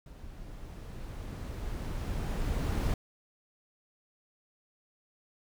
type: noise with level ramp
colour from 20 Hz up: brown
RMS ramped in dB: -48 to -28 dBFS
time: 0.06-2.94 s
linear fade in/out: 2 ms
effects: none